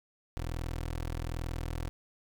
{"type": "tone", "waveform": "20% pulse", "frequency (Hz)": 41.2, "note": "E1", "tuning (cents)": 0, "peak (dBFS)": -29, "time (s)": [0.37, 1.89], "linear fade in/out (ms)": 0, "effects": []}